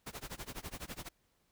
pink noise with tremolo, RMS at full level -42 dBFS, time 0.06-1.09 s, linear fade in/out 10 ms, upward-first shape sine, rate 12 Hz, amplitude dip 95%, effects pink hiss -75 dBFS RMS until 1.51 s

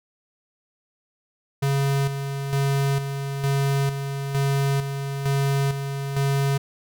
square tone with tremolo, 138.59 Hz, C#3, in tune, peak -20 dBFS, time 1.62-6.58 s, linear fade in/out 10 ms, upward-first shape square, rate 1.1 Hz, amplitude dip 55%, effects none

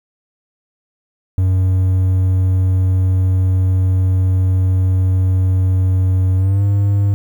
triangle tone with pitch glide, 93.1 to 100.36 Hz, F#2 to G2, +11 to +41 cents, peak -9 dBFS, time 1.38-7.14 s, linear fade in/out 0 ms, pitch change +130 cents, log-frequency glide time 6.36-6.63 s, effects 8-bit

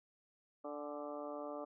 harmonic tone with a mistuned harmonic, 147 Hz, D3, 2 cents sharp, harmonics 2 / 3 / 4 / 5 / 6 / 7 / 8 / 9, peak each -48 / -50 / -45 / -52 / -54 / -58 / -51 / -63 dBFS, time 0.64-1.65 s, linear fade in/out 10 ms, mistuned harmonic 6, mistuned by -50 cents, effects none

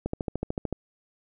click train, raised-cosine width 2 ms, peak -15 dBFS, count 10, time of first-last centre 0.06-0.727 s, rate 13.5 Hz, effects none

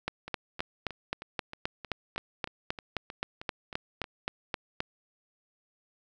two click trains, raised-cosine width 0.3 ms, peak -14 / -24 dBFS, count 19 / 13, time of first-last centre 0.08-4.804 / 0.28-4.042 s, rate 3.81 / 3.19 Hz, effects none

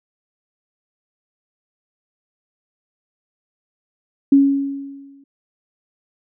sine tone with exponential decay, 277.2 Hz, C#4, in tune, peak -6 dBFS, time 4.32-5.24 s, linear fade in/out 5 ms, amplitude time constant 200 ms, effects none

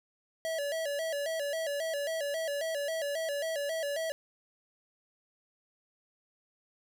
square tone with vibrato, 609 Hz, D#5, 37 cents flat, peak -32 dBFS, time 0.45-4.12 s, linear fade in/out 0 ms, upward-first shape square, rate 3.7 Hz, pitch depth 110 cents each way, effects none

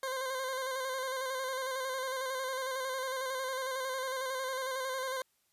20% pulse tone with vibrato, 523.3 Hz, C5, in tune, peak -29 dBFS, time 0.03-5.22 s, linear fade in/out 2 ms, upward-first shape square, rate 11 Hz, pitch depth 33 cents each way, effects white hiss -74 dBFS RMS until 5.52 s + resampled to 32000 Hz

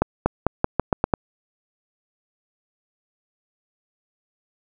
accelerating click train, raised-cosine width 1 ms, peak -3 dBFS, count 8, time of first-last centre 0.02-1.138 s, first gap 240 ms, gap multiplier 0.86, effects none

